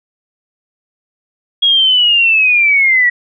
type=linear sweep; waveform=sine; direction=down; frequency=3314 to 1915 Hz; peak=-7 dBFS; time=1.62-3.1 s; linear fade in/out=10 ms; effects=none